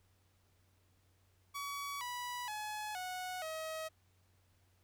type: tone with pitch steps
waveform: sawtooth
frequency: 1133 / 980.7 / 848.8 / 734.7 / 635.9 Hz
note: C#6 / B5 / G#5 / F#5 / D#5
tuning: +37 / -12 / +38 / -12 / +38 cents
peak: -36 dBFS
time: 1.54-3.89 s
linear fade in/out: 20 ms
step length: 470 ms
effects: added 92 Hz sine -70 dBFS peak until 4.83 s + pink hiss -75 dBFS RMS until 4.83 s